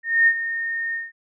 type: tone with ADSR envelope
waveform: sine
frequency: 1835 Hz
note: A#6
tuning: 28 cents flat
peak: -11 dBFS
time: 0.03-1.12 s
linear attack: 240 ms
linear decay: 63 ms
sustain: -12 dB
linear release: 180 ms
effects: none